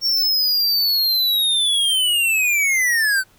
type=linear sweep; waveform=square; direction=down; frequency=5520 to 1500 Hz; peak=-16 dBFS; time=0.01-3.24 s; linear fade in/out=50 ms; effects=pink hiss -55 dBFS RMS until 3.38 s